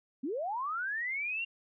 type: linear sweep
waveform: sine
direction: up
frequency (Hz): 235.1 to 2800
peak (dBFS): -32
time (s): 0.23-1.45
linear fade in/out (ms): 10
effects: none